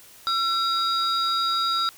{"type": "tone cluster", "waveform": "sine", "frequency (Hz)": [1348, 3801, 4823], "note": ["E6", "A#7", "D8"], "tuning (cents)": [38, 33, 45], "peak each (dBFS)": [-22, -26, -27], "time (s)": [0.27, 1.89], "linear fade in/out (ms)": 0, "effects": ["tanh soft clip ceiling -15 dBFS", "white hiss -49 dBFS RMS until 1.97 s"]}